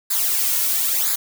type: noise with flanger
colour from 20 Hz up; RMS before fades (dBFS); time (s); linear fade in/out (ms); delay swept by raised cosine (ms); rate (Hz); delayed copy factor
blue; -20; 0.1-1.16; 10; 0.34 to 2.54; 1; -0.75
effects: none

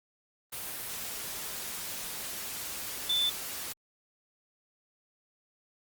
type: tone in noise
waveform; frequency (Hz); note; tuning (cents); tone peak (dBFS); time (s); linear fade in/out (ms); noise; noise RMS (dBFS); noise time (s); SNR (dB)
sine; 3520; A7; 0; -25; 3.09-3.3; 10; white; -38; 0.52-3.73; +10
effects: Opus 32 kbps

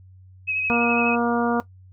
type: tone with vibrato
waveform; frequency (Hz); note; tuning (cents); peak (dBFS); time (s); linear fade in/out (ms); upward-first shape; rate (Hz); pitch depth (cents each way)
sine; 2547; D#7; +40; -22; 0.47-1.16; 20; triangle; 12; 28
type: harmonic tone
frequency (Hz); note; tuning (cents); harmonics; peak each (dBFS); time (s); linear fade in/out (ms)
236.8; A#3; +27; 1 / 2 / 3 / 4 / 5 / 6; -22 / -25 / -27 / -28 / -29 / -30; 0.7-1.6; 0
effects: noise-tail reverb RT60 0.1 s tail -17 dB re dry + added 93 Hz sine -45 dBFS peak until 1.92 s

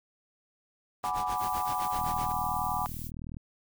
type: noise with tremolo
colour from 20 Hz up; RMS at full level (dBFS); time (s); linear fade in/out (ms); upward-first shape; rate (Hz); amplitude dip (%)
pink; -39; 1.03-2.33; 20; sine; 7.8; 90
type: chord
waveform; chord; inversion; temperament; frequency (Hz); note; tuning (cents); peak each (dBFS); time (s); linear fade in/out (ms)
sine; G# half-diminished seventh; third; equal; 740 / 830.6 / 987.8 / 1174.7; F#5 / G#5 / B5 / D6; 0 / 0 / 0 / 0; -34; 1.04-2.86; 0
type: noise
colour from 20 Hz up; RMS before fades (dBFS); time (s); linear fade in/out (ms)
violet; -43; 1.34-3.11; 50
type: click train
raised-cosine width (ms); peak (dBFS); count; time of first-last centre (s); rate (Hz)
5; -28; 56; 1.99-3.368; 39.9
effects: none

